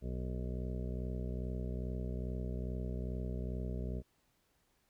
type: harmonic tone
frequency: 62.4 Hz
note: B1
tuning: 19 cents sharp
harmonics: 1 / 2 / 3 / 4 / 6 / 7 / 8 / 9 / 10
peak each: -38 / -43 / -44 / -48 / -50 / -50 / -57 / -57 / -54 dBFS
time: 0.01-4.03 s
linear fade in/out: 50 ms
effects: pink hiss -75 dBFS RMS until 4.89 s